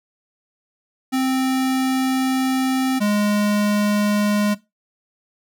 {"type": "tone pair in turn", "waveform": "square", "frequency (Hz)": [261.6, 207.3], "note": ["C4", "G#3"], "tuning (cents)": [0, -3], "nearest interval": "major third", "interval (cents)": 403, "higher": "first", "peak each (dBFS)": [-18, -17], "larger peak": "second", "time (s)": [[1.12, 3], [3, 4.55]], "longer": "first", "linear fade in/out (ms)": 20, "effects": ["noise-tail reverb RT60 0.2 s tail -17 dB re dry"]}